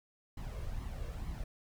brown noise with flanger, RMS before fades -40 dBFS, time 0.37-1.44 s, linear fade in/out 5 ms, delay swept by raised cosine 0.97 to 1.85 ms, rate 2.2 Hz, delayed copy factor +0.55, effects none

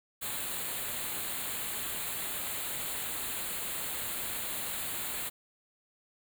white band-stop noise, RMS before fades -36 dBFS, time 0.21-5.3 s, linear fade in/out 20 ms, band 4400 to 6900 Hz, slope 96 dB/octave, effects none

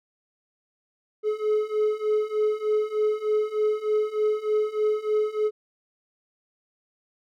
triangle beating tone pair, 424.8 / 428.1 Hz, G#4 / A4, +39 / -47 cents, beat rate 3.3 Hz, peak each -24 / -22 dBFS, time 1.23-5.51 s, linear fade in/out 50 ms, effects none

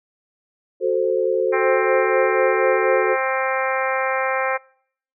sine chord, F# diminished, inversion none, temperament equal, 370 / 440 / 523.3 Hz, F#4 / A4 / C5, 0 / 0 / 0 cents, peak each -21 dBFS, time 0.8-3.17 s, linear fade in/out 50 ms
harmonic tone, 263.7 Hz, C4, 14 cents sharp, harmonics 2 / 3 / 4 / 5 / 6 / 7 / 8 / 9, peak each -24 / -26 / -27 / -28 / -29 / -29 / -30 / -31 dBFS, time 1.52-4.58 s, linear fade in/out 20 ms
effects noise-tail reverb RT60 0.6 s tail -24 dB re dry

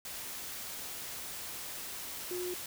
sine tone in noise, 359.1 Hz, F4, 48 cents sharp, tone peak -35 dBFS, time 2.31-2.54 s, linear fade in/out 2 ms, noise white, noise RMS -42 dBFS, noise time 0.05-2.66 s, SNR +4 dB, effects none

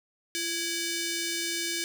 10% pulse ring-modulated tone, 1318.5 Hz, E6, in tune, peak -18 dBFS, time 0.35-1.84 s, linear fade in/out 0 ms, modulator 979 Hz, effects none

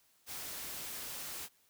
white noise, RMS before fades -43 dBFS, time 0.26-1.49 s, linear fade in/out 50 ms, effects white hiss -70 dBFS RMS until 1.69 s

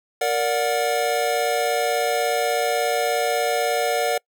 square chord, Bb augmented, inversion none, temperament just, 466.2 / 582.7 / 728.4 Hz, Bb4 / D5 / F#5, 0 / -14 / -27 cents, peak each -25 / -25 / -24 dBFS, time 0.21-4.18 s, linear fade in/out 5 ms, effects noise-tail reverb RT60 0.1 s tail -26 dB re dry

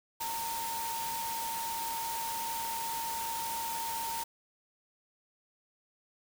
sine tone in noise, 916 Hz, A#5, 31 cents flat, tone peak -35 dBFS, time 0.2-4.24 s, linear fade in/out 10 ms, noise white, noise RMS -39 dBFS, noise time 0.2-4.24 s, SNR +1 dB, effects none

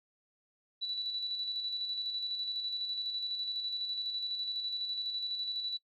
sine tone with tremolo, 3951 Hz, B7, in tune, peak -32 dBFS, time 0.81-5.78 s, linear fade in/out 20 ms, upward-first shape square, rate 12 Hz, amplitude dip 35%, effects noise-tail reverb RT60 0.1 s tail -21 dB re dry

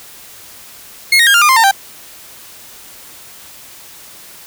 30% pulse tone with pitch steps, 2158 / 1867.8 / 1616.7 / 1399.3 / 1211.1 / 1048.3 / 907.3 / 785.3 Hz, C#7 / A#6 / G#6 / F6 / D#6 / C6 / A#5 / G5, -47 / +3 / -47 / +3 / -47 / +3 / -47 / +3 cents, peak -4 dBFS, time 1.12-1.712 s, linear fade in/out 5 ms, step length 74 ms, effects white hiss -37 dBFS RMS until 4.46 s

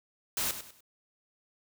white noise with echo, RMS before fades -31 dBFS, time 0.37-0.51 s, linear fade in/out 2 ms, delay 99 ms, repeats 3, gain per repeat -10 dB, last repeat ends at 0.807 s, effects none

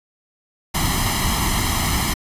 pink noise with comb filter, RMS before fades -20 dBFS, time 0.74-2.14 s, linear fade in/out 10 ms, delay 0.98 ms, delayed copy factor +0.8, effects resampled to 32000 Hz

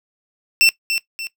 25% pulse tone with echo, 2688 Hz, E7, 33 cents sharp, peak -6 dBFS, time 0.61-0.69 s, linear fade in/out 0 ms, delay 290 ms, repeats 2, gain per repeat -8 dB, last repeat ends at 1.27 s, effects noise-tail reverb RT60 0.1 s tail -18 dB re dry

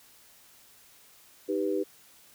sine chord, Eb augmented, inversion none, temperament equal, 311.1 / 392 / 493.9 Hz, Eb4 / G4 / B4, 0 / 0 / 0 cents, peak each -31 / -29 / -32 dBFS, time 1.48-1.84 s, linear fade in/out 20 ms, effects white hiss -57 dBFS RMS until 2.34 s

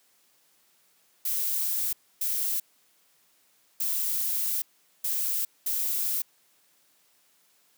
violet noise bursts at uneven times, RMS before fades -28 dBFS, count 5, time 1.25-1.93 / 2.21-2.6 / 3.8-4.62 / 5.04-5.45 / 5.66-6.22 s, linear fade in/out 5 ms, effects white hiss -65 dBFS RMS until 7.77 s + high-pass 150 Hz 12 dB/octave

